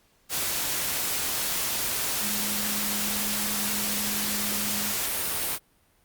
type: tone in noise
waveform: sine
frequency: 207.7 Hz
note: G#3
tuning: in tune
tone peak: -35 dBFS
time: 2.2-4.95 s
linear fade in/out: 50 ms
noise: white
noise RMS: -28 dBFS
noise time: 0.29-5.59 s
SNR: -10 dB
effects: pink hiss -64 dBFS RMS until 6.04 s + Opus 48 kbps